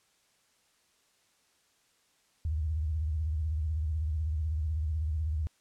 sine tone with vibrato, 77.7 Hz, D#2, 2 cents flat, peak -28 dBFS, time 2.45-5.47 s, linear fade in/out 0 ms, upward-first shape sine, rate 16 Hz, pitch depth 130 cents each way, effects white hiss -69 dBFS RMS until 5.6 s + low-pass 9000 Hz 12 dB/octave

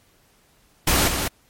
pink noise with echo, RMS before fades -18 dBFS, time 0.87-1.08 s, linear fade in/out 5 ms, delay 200 ms, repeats 1, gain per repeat -6 dB, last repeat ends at 1.28 s, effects pink hiss -59 dBFS RMS until 1.49 s + MP3 64 kbps

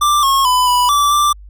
square tone with pitch steps, 1180 / 1088 / 1001 / 986 / 1161 / 1177 Hz, D6 / C#6 / B5 / B5 / D6 / D6, +8 / -33 / +23 / -3 / -20 / +3 cents, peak -11 dBFS, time 0.01-1.33 s, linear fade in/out 10 ms, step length 220 ms, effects added 50 Hz sine -34 dBFS peak until 1.49 s

